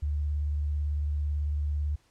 sine tone with vibrato, 73.7 Hz, D2, 7 cents sharp, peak -26 dBFS, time 0.02-1.96 s, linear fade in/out 10 ms, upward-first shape sine, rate 18 Hz, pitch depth 32 cents each way, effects pink hiss -66 dBFS RMS until 2.1 s + low-pass 9000 Hz 12 dB/octave

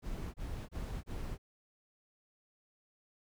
brown noise bursts, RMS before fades -40 dBFS, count 4, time 0.02-1.381 s, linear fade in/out 50 ms, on 320 ms, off 27 ms, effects none

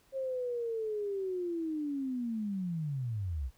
sine linear sweep, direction down, 541 to 57.9 Hz, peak -32 dBFS, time 0.12-3.51 s, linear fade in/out 50 ms, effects pink hiss -67 dBFS RMS until 3.57 s

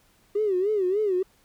triangle tone with vibrato, 394.9 Hz, G4, 13 cents sharp, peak -17 dBFS, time 0.35-1.23 s, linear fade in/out 10 ms, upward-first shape sine, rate 3.4 Hz, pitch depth 160 cents each way, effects tanh soft clip ceiling -19 dBFS + pink hiss -62 dBFS RMS until 1.44 s

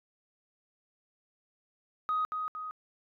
sine tone with echo, 1253 Hz, D#6, 12 cents sharp, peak -26 dBFS, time 2.09-2.25 s, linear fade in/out 0 ms, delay 230 ms, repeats 2, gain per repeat -5 dB, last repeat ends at 2.71 s, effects tanh soft clip ceiling -23 dBFS

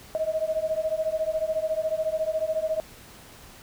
sine beating tone pair, 626 / 640 Hz, D#5 / D#5, +10 / +49 cents, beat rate 14 Hz, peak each -27 dBFS, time 0.15-2.8 s, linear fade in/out 0 ms, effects pink hiss -48 dBFS RMS until 3.62 s

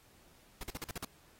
pink noise bursts, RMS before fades -40 dBFS, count 7, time 0.61-1.048 s, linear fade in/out 2 ms, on 24 ms, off 45 ms, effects pink hiss -64 dBFS RMS until 1.39 s + AAC 48 kbps

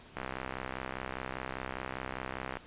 click train, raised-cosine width 0.5 ms, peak -21 dBFS, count 157, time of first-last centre 0.17-2.57 s, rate 65 Hz, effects pink hiss -54 dBFS RMS until 2.66 s + resampled to 8000 Hz

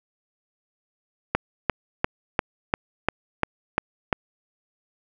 click train, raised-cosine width 0.5 ms, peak -4 dBFS, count 9, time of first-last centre 1.35-4.128 s, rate 2.88 Hz, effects none

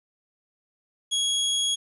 sawtooth tone, 3322 Hz, G#7, in tune, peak -19 dBFS, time 1.11-1.76 s, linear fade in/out 20 ms, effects resampled to 24000 Hz + 10-bit

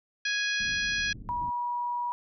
harmonic tone, 830.6 Hz, G#5, in tune, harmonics 2 / 3 / 4 / 5 / 6 / 7, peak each -29 / -33 / -35 / -37 / -39 / -40 dBFS, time 0.25-1.13 s, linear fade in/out 5 ms
pink low-pass noise, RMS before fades -43 dBFS, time 0.59-1.51 s, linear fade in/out 20 ms, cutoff 280 Hz, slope 24 dB/octave
sine tone, 966 Hz, B5, 39 cents flat, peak -28 dBFS, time 1.29-2.12 s, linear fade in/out 0 ms
effects none

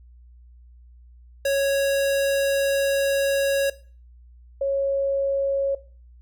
square / sine tone pair in turn, 553 / 550.5 Hz, C#5 / C#5, -4 / -12 cents, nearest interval unison, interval 8 cents, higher first, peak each -20 dBFS, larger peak neither, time 1.45-3.7 / 4.61-5.75 s, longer first, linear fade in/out 5 ms, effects noise-tail reverb RT60 0.4 s tail -18 dB re dry + added 60 Hz sine -46 dBFS peak until 6.21 s

